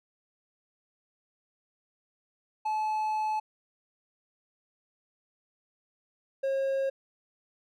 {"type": "tone pair in turn", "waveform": "triangle", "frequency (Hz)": [862, 540.6], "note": ["A5", "C#5"], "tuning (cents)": [-36, -44], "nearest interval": "minor sixth", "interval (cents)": 808, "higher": "first", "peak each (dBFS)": [-25, -24], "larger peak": "second", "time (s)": [[2.65, 3.4], [6.43, 6.9]], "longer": "first", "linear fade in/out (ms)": 10, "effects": []}